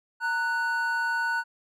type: tone pair together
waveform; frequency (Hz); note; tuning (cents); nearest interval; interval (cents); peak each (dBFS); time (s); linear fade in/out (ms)
triangle; 921.8 / 1480; A#5 / F#6; -20 / 0; minor sixth; 820; -28 / -24; 0.2-1.44; 50
effects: none